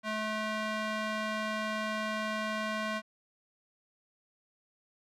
square tone with band-pass filter, 215.9 Hz, A3, 33 cents flat, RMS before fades -34 dBFS, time 0.03-3.02 s, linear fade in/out 50 ms, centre 1600 Hz, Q 0.77, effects none

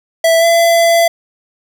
square tone with pitch glide, 659.3 to 674.3 Hz, E5 to E5, 0 to +39 cents, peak -8 dBFS, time 0.24-1.08 s, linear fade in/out 5 ms, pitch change +39 cents, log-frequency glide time 0.39-0.45 s, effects none

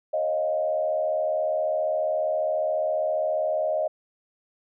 sine tone with frequency modulation, 622.3 Hz, D#5, in tune, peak -22 dBFS, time 0.13-3.88 s, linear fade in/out 10 ms, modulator 74.7 Hz, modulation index 0.8, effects none

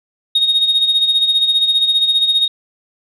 sine tone with tremolo, 3729 Hz, A#7, in tune, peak -7 dBFS, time 0.35-2.48 s, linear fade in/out 5 ms, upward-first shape sine, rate 15 Hz, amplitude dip 65%, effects tanh soft clip ceiling -7 dBFS

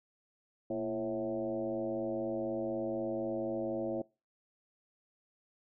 sine tone with frequency modulation, 441.8 Hz, A4, 7 cents sharp, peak -32 dBFS, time 0.7-4.02 s, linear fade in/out 5 ms, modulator 104 Hz, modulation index 2.1, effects noise-tail reverb RT60 0.3 s tail -24 dB re dry

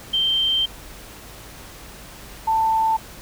sine tone pair in turn, 3136 / 888.4 Hz, G7 / A5, 0 / +16 cents, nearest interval octave + minor seventh, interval 2184 cents, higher first, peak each -17 / -16 dBFS, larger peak second, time 0.13-0.66 / 2.47-2.97 s, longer first, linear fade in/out 10 ms, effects added 50 Hz sine -46 dBFS peak until 3.21 s + pink hiss -41 dBFS RMS until 3.21 s

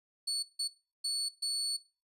35% pulse tone bursts at uneven times, 4435 Hz, C#8, in tune, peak -29 dBFS, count 4, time 0.27-0.43 / 0.59-0.68 / 1.04-1.29 / 1.42-1.77 s, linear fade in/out 10 ms, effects noise-tail reverb RT60 0.3 s tail -18 dB re dry + resampled to 32000 Hz

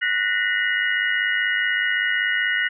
sine tone cluster, 1474 / 1834 / 1939 / 2035 / 2889 Hz, F#6 / A#6 / B6 / C7 / F#7, -7 / -29 / -32 / -49 / -42 cents, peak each -24 / -24 / -25 / -28 / -29 dBFS, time 0.01-2.69 s, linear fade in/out 20 ms, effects none

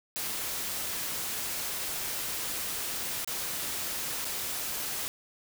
white noise with dropouts, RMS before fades -34 dBFS, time 0.16-5.08 s, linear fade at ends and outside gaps 0 ms, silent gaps 3.246-3.275 / 4.246-4.252 s, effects none

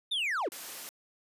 triangle linear sweep, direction down, 3729 to 261.1 Hz, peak -27 dBFS, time 0.11-0.49 s, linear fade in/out 10 ms
white high-pass noise, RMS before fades -42 dBFS, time 0.52-0.89 s, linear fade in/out 0 ms, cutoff 240 Hz, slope 12 dB/octave
effects resampled to 32000 Hz

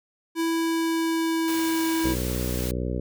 square tone with pitch glide, 329.6 to 325.6 Hz, E4 to E4, 0 to -21 cents, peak -23 dBFS, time 0.35-2.16 s, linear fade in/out 50 ms, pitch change -21 cents, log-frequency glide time 0.5-1.84 s
white noise, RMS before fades -35 dBFS, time 1.48-2.71 s, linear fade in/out 0 ms
harmonic tone, 61.74 Hz, B1, in tune, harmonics 1 / 2 / 3 / 4 / 5 / 6 / 7 / 8 / 9, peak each -29 / -32 / -34 / -35 / -36 / -37 / -37 / -38 / -39 dBFS, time 2.04-3 s, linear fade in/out 5 ms
effects none

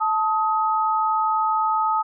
sine tone pair together, 876 / 1263 Hz, A5 / D#6, -8 / +26 cents, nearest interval tritone, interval 634 cents, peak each -21 dBFS, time 0-2.03 s, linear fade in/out 20 ms, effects none

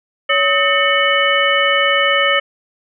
sine tone cluster, 563 / 1274 / 1809 / 2214 / 2987 Hz, C#5 / D#6 / A6 / C#7 / F#7, +27 / +41 / +48 / -3 / +16 cents, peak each -18 dBFS, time 0.29-2.4 s, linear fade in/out 10 ms, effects none

